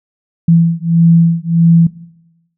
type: beating tone pair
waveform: sine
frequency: 166.4 / 168 Hz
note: E3 / E3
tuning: +17 / +33 cents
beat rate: 1.6 Hz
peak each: -10 dBFS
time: 0.48-1.87 s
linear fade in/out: 5 ms
effects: noise-tail reverb RT60 0.9 s tail -19 dB re dry